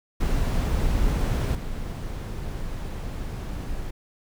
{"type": "noise with level steps", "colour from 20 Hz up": "brown", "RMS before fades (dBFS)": [-23, -31], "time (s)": [0.2, 3.91], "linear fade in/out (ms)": 10, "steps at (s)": 1.55, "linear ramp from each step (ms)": 2, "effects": []}